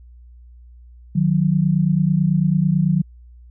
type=tone pair together; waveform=sine; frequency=153.7 / 182.78 Hz; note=D#3 / F#3; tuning=-21 / -21 cents; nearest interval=minor third; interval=300 cents; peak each=-17 dBFS; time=1.15-3.02 s; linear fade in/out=10 ms; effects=added 60 Hz sine -41 dBFS peak until 3.5 s